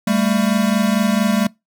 square tone pair together, 199.29 / 223.7 Hz, G3 / A3, +29 / +29 cents, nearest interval major second, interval 200 cents, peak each -18 dBFS, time 0.07-1.47 s, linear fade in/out 5 ms, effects noise-tail reverb RT60 0.2 s tail -23 dB re dry

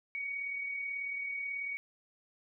sine tone with amplitude modulation, 2244 Hz, C#7, 21 cents sharp, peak -33 dBFS, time 0.15-1.77 s, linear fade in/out 0 ms, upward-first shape sine, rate 38.3 Hz, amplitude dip 40%, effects none

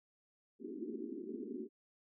white band-pass noise, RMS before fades -44 dBFS, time 0.59-1.69 s, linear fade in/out 50 ms, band 210 to 410 Hz, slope 96 dB/octave, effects none

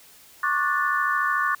sine chord, D major seventh, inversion third, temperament just, 1101.2 / 1174.7 / 1468.3 / 1762 Hz, C#6 / D6 / F#6 / A6, -12 / 0 / -14 / +2 cents, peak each -26 dBFS, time 0.43-1.55 s, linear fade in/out 5 ms, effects white hiss -51 dBFS RMS until 1.6 s

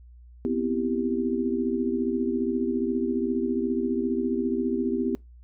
sine chord, C major seventh, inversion third, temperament equal, 246.9 / 261.6 / 329.6 / 392 Hz, B3 / C4 / E4 / G4, 0 / 0 / 0 / 0 cents, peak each -27 / -31 / -30 / -29 dBFS, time 0.45-5.15 s, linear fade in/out 0 ms, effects noise-tail reverb RT60 0.2 s tail -24 dB re dry + added 60 Hz sine -46 dBFS peak until 5.43 s

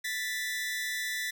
sawtooth tone pair together, 1760 / 1975.5 Hz, A6 / B6, 0 / 0 cents, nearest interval major second, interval 200 cents, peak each -32 / -30 dBFS, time 0.04-1.31 s, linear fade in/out 10 ms, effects none

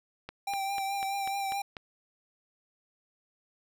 click train, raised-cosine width 0.3 ms, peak -23 dBFS, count 7, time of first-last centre 0.29-1.768 s, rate 4.06 Hz
square tone with vibrato, 788 Hz, G5, 9 cents sharp, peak -31 dBFS, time 0.47-1.62 s, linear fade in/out 5 ms, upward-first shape triangle, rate 4.7 Hz, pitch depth 31 cents each way
effects none

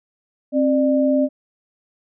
sine tone pair together, 266 / 597.1 Hz, C4 / D5, +29 / +29 cents, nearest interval octave + major second, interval 1400 cents, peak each -16 / -18 dBFS, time 0.52-1.29 s, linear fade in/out 50 ms, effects none

